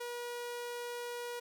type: tone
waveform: sawtooth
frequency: 481.5 Hz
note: B4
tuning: 44 cents flat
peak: -35 dBFS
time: 0-1.4 s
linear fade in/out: 10 ms
effects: 12-bit